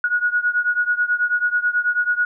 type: beating tone pair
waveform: sine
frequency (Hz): 1451 / 1460.2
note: F#6 / F#6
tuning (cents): -34 / -23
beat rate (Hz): 9.2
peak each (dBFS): -19 / -21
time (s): 0.04-2.25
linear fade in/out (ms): 2
effects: none